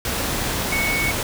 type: tone in noise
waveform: sine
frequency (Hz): 2217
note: C#7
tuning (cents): 0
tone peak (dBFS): -21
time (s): 0.72-1.11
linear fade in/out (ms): 2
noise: pink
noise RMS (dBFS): -24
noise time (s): 0.05-1.23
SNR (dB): 0
effects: none